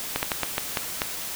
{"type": "slowing click train", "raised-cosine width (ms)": 0.3, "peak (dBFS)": -7, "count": 7, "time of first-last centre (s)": [0.16, 1.019], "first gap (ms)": 69, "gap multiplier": 1.29, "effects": ["white hiss -33 dBFS RMS until 1.35 s"]}